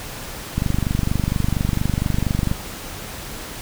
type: click train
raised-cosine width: 5 ms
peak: -7 dBFS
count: 48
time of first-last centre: 0.58-2.514 s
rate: 24.3 Hz
effects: pink hiss -33 dBFS RMS until 3.61 s